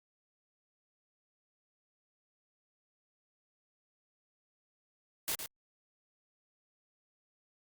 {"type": "noise with echo", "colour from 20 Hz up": "white", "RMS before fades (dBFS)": -34, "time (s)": [5.28, 5.35], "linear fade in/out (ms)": 0, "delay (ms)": 110, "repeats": 1, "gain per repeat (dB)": -7, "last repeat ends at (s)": 5.46, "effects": ["Opus 48 kbps"]}